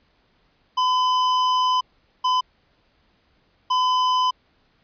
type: tone bursts at uneven times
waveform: square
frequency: 1011 Hz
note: B5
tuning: 40 cents sharp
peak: -18 dBFS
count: 3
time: 0.77-1.81 / 2.24-2.41 / 3.7-4.31 s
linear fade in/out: 10 ms
effects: pink hiss -63 dBFS RMS until 4.83 s + resampled to 11025 Hz